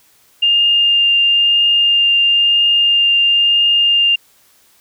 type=tone with vibrato; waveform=sine; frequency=2809 Hz; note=F7; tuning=9 cents sharp; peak=-9 dBFS; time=0.42-4.16 s; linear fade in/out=10 ms; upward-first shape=triangle; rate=1 Hz; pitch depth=9 cents each way; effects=white hiss -52 dBFS RMS until 4.8 s